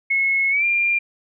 sine tone with pitch glide, 2181 to 2392 Hz, C#7 to D7, -29 to +31 cents, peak -16 dBFS, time 0.1-0.99 s, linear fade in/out 10 ms, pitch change +160 cents, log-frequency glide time 0.5-0.65 s, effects none

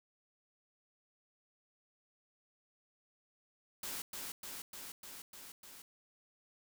white noise with echo, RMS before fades -42 dBFS, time 3.83-4.02 s, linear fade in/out 2 ms, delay 300 ms, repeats 6, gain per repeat -2 dB, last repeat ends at 5.82 s, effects none

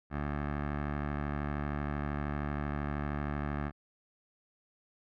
15% pulse tone with low-pass filter, 72.9 Hz, D2, 12 cents flat, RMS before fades -35 dBFS, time 0.1-3.72 s, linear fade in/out 50 ms, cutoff 1600 Hz, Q 1.9, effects none

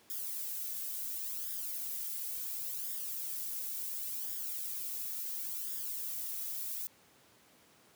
violet noise with flanger, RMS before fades -39 dBFS, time 0.1-6.87 s, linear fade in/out 0 ms, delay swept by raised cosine 0.58 to 2.38 ms, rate 0.71 Hz, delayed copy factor +0.75, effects pink hiss -63 dBFS RMS until 7.95 s + high-pass 150 Hz 12 dB/octave

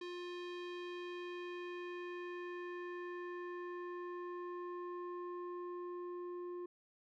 square tone with low-pass filter sweep, 353.9 Hz, F4, 23 cents sharp, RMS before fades -45 dBFS, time 0.01-6.66 s, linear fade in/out 5 ms, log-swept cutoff 3900 to 760 Hz, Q 1.8, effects none

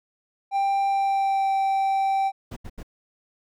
triangle tone with pitch glide, 789 to 778.6 Hz, G5 to G5, +11 to -12 cents, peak -18 dBFS, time 0.51-2.32 s, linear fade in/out 50 ms, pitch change -23 cents, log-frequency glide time 0.88-1.52 s
brown noise bursts, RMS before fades -35 dBFS, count 3, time 2.51-2.831 s, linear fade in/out 10 ms, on 55 ms, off 78 ms
effects none

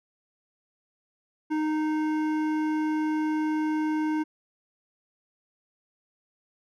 sine tone with hard clipping, 309 Hz, D#4, 12 cents flat, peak -26 dBFS, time 1.5-4.24 s, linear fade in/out 20 ms, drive 12 dB, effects none

